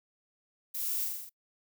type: noise with echo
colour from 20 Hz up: violet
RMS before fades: -36 dBFS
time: 0.74-1.05 s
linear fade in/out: 10 ms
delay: 41 ms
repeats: 6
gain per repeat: -2 dB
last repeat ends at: 1.296 s
effects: noise-tail reverb RT60 0.1 s tail -24 dB re dry